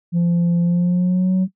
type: tone with pitch glide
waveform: sine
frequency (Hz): 172.1 to 186.6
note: F3 to F#3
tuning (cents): -25 to +15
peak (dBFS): -11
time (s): 0.12-1.48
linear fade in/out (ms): 50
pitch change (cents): +140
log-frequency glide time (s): 0.62-1.35
effects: noise-tail reverb RT60 0.1 s tail -18 dB re dry + tanh soft clip ceiling -13 dBFS